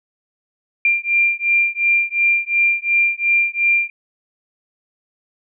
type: beating tone pair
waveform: sine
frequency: 2382 / 2384.8 Hz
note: D7 / D7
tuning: +24 / +26 cents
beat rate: 2.8 Hz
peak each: -17 / -17 dBFS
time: 0.85-3.9 s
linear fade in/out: 2 ms
effects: none